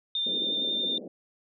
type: tone with vibrato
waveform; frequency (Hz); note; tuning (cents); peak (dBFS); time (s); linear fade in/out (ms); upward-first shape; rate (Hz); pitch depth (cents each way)
sine; 3605; A7; +41; -26; 0.15-0.98; 2; triangle; 11; 17
type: band-pass noise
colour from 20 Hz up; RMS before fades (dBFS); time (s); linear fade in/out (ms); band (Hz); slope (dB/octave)
pink; -39; 0.26-1.08; 5; 200 to 570; 48
effects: none